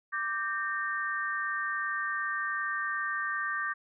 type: chord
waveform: sine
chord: G minor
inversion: second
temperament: equal with one note detuned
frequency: 1174.7 / 1568 / 1830.5 Hz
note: D6 / G6 / Bb6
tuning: 0 / 0 / -32 cents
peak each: -34 dBFS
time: 0.12-3.74 s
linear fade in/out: 20 ms
effects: none